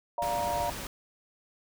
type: chord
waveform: sine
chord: Bb major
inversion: first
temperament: equal with one note detuned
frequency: 587.3 / 698.5 / 942.1 Hz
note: D5 / F5 / Bb5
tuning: 0 / 0 / +18 cents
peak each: -34 / -32 / -31 dBFS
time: 0.18-0.7 s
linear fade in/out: 2 ms
type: noise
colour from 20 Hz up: pink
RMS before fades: -38 dBFS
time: 0.22-0.87 s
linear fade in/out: 2 ms
effects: none